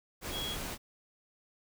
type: tone in noise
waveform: sine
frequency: 3322 Hz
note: G#7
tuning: in tune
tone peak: -36 dBFS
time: 0.31-0.57 s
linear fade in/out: 50 ms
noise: pink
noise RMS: -39 dBFS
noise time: 0.21-0.78 s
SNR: 0 dB
effects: none